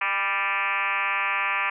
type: tone with frequency modulation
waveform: sine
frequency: 1760 Hz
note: A6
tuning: in tune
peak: -22 dBFS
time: 0.01-1.7 s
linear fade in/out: 5 ms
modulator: 193 Hz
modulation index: 4.4
effects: none